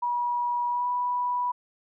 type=tone with pitch glide; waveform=sine; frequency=966 to 982.3 Hz; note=B5 to B5; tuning=-39 to -10 cents; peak=-24 dBFS; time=0.02-1.52 s; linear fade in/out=10 ms; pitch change=+29 cents; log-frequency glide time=0.69-0.87 s; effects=none